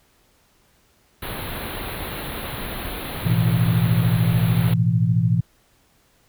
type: band-stop noise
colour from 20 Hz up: pink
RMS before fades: -30 dBFS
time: 1.22-4.74 s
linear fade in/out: 5 ms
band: 4200 to 10000 Hz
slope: 96 dB/octave
type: chord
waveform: sine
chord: A suspended second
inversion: none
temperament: equal with one note detuned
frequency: 110 / 123.47 / 167.31 Hz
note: A2 / B2 / E3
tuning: 0 / 0 / +26 cents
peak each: -20 dBFS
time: 3.25-5.41 s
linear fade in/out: 10 ms
effects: pink hiss -60 dBFS RMS until 6.28 s